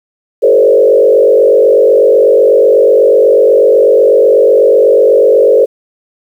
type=tone with frequency modulation; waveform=sine; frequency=485 Hz; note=B4; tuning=31 cents flat; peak=-3 dBFS; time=0.42-5.66 s; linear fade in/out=20 ms; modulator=48.1 Hz; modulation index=1.6; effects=7-bit